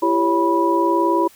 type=tone cluster; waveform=sine; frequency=336.7 / 395.9 / 557 / 979 Hz; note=E4 / G4 / C#5 / B5; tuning=+37 / +17 / +8 / -15 cents; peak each=-18 / -23 / -24 / -18 dBFS; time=0.02-1.28 s; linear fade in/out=10 ms; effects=white hiss -49 dBFS RMS until 1.35 s